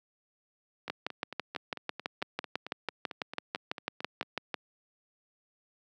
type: two click trains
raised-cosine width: 0.3 ms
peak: -23 / -15 dBFS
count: 16 / 23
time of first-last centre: 0.88-4.228 / 0.9-4.542 s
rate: 4.48 / 6.04 Hz
effects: high-pass 200 Hz 12 dB/octave